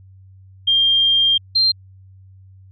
sine tone pair in turn, 3198 / 4166 Hz, G7 / C8, +34 / -8 cents, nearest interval perfect fourth, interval 458 cents, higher second, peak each -12 dBFS, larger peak neither, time 0.67-1.38 / 1.55-1.72 s, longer first, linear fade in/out 10 ms, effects added 95 Hz sine -42 dBFS peak until 2.71 s

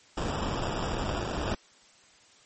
pink noise with sample-and-hold, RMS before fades -31 dBFS, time 0.17-1.55 s, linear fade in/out 5 ms, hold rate 2100 Hz, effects white hiss -58 dBFS RMS until 2.45 s + MP3 32 kbps

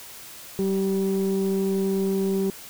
sine tone pair together, 192.6 / 387.1 Hz, G3 / G4, -30 / -22 cents, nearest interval octave, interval 1208 cents, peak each -22 dBFS, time 0.59-2.5 s, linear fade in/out 0 ms, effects tanh soft clip ceiling -17 dBFS + white hiss -42 dBFS RMS until 2.69 s

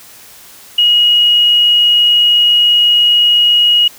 sine tone with quantisation, 2893 Hz, F#7, 40 cents flat, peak -6 dBFS, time 0.78-3.88 s, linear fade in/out 5 ms, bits 6, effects white hiss -38 dBFS RMS until 3.98 s

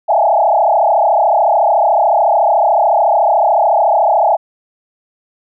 sine tone with frequency modulation, 751 Hz, F#5, 26 cents sharp, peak -8 dBFS, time 0.08-4.37 s, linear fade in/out 20 ms, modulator 33.8 Hz, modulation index 3.6, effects none

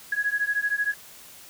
sine beating tone pair, 1662 / 1675 Hz, G#6 / G#6, +1 / +14 cents, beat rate 13 Hz, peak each -26 dBFS, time 0.12-0.94 s, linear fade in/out 5 ms, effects white hiss -47 dBFS RMS until 1.49 s

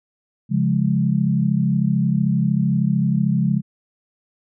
sine chord, Db major, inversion none, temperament equal, 138.59 / 174.61 / 207.7 Hz, Db3 / F3 / Ab3, 0 / 0 / 0 cents, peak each -20 dBFS, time 0.49-3.62 s, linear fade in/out 50 ms, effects none

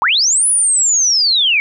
sine linear two-way sweep, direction up then down, 812 to 10100 to 2190 Hz, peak -10 dBFS, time 0.02-1.6 s, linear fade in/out 0 ms, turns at 0.47 s, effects none

